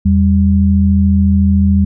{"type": "tone pair together", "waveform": "sine", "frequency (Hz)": [82.62, 196.5], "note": ["E2", "G3"], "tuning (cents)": [4, 4], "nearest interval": "octave + minor third", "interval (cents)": 1500, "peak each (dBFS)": -10, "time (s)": [0.05, 1.85], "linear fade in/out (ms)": 10, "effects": []}